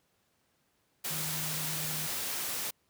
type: tone in noise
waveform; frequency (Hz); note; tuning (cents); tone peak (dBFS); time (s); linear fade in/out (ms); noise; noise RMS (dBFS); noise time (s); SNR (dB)
sine; 155.56; D#3; 0; -40; 1.1-2.07; 10; white; -35; 1.04-2.71; -8
effects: pink hiss -73 dBFS RMS until 2.89 s + high-pass 80 Hz 12 dB/octave